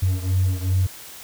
triangle beating tone pair, 92 / 94.6 Hz, F#2 / F#2, -9 / +39 cents, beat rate 2.6 Hz, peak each -17 / -20 dBFS, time 0.02-0.87 s, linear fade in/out 10 ms, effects tanh soft clip ceiling -12 dBFS + white hiss -40 dBFS RMS until 1.23 s

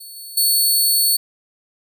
10% pulse tone with level steps, 4430 Hz, C#8, 2 cents flat, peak -28 / -26 / -7 dBFS, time 0-1.17 s, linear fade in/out 10 ms, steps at 0.16 / 0.37 s, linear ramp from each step 5 ms, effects none

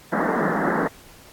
pink band-pass noise, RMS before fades -22 dBFS, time 0.12-0.88 s, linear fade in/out 10 ms, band 160 to 1900 Hz, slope 96 dB/octave, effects pink hiss -48 dBFS RMS until 1.32 s + AAC 64 kbps

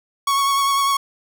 45% pulse tone with vibrato, 1108.7 Hz, C#6, in tune, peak -16 dBFS, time 0.27-0.97 s, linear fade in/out 5 ms, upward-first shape triangle, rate 10 Hz, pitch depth 27 cents each way, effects none

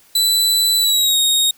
sawtooth tone with pitch glide, 3984 to 3739 Hz, B7 to A#7, +14 to +4 cents, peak -10 dBFS, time 0.15-1.51 s, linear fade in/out 5 ms, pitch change -110 cents, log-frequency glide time 0.78-1.18 s, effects white hiss -51 dBFS RMS until 1.57 s

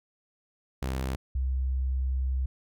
sawtooth / sine tone pair in turn, 65.41 / 65.07 Hz, C2 / C2, 0 / -9 cents, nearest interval unison, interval 9 cents, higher first, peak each -25 dBFS, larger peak neither, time 0.82-1.16 / 1.35-2.46 s, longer second, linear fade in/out 5 ms, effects none

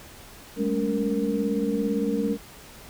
sine tone cluster, 200 / 217.7 / 282.8 / 464.7 Hz, G3 / A3 / C#4 / A#4, +35 / -18 / +35 / -5 cents, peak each -28 dBFS, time 0.56-2.38 s, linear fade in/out 50 ms, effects pink hiss -46 dBFS RMS until 2.89 s

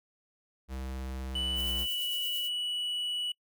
square tone, 65.41 Hz, C2, in tune, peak -36 dBFS, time 0.68-1.87 s, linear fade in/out 50 ms
triangle tone with pitch glide, 2976 to 2945 Hz, F#7 to F#7, +9 to -9 cents, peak -29 dBFS, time 1.35-3.32 s, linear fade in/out 5 ms, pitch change -18 cents, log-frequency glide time 1.75-2.05 s
violet noise with tremolo, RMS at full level -39 dBFS, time 1.55-2.5 s, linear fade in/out 50 ms, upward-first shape sine, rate 8.9 Hz, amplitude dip 45%
effects noise-tail reverb RT60 0.1 s tail -26 dB re dry

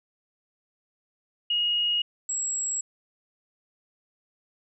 sine tone pair in turn, 2877 / 7681 Hz, F#7 / B8, -49 / -49 cents, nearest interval octave + perfect fourth, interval 1700 cents, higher second, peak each -22 / -26 dBFS, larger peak first, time 1.5-2.02 / 2.29-2.81 s, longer neither, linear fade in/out 5 ms, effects none

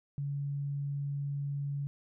sine tone, 141.7 Hz, C#3, 38 cents sharp, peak -32 dBFS, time 0.18-1.87 s, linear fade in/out 0 ms, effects none

